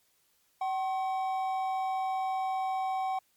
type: tone pair together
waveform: triangle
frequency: 760 / 1074.8 Hz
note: F#5 / C6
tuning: +46 / +46 cents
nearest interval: tritone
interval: 600 cents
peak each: -27 / -37 dBFS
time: 0.61-3.19 s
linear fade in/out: 5 ms
effects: white hiss -70 dBFS RMS until 3.36 s + MP3 96 kbps